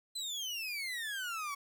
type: exponential sweep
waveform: 30% pulse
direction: down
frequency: 4104 to 1108.7 Hz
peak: -34 dBFS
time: 0.15-1.55 s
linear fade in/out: 10 ms
effects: 11-bit